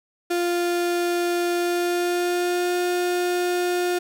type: tone with pitch glide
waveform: 35% pulse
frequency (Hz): 349.2 to 355.7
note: F4 to F4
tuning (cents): 0 to +32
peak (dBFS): -19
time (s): 0.3-3.99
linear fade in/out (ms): 10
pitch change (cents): +32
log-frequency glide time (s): 1.56-2.77
effects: none